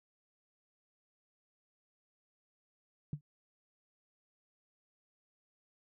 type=tone with exponential decay; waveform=sine; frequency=146.83 Hz; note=D3; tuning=in tune; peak=-30 dBFS; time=3.13-3.21 s; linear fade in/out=2 ms; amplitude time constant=17 ms; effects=none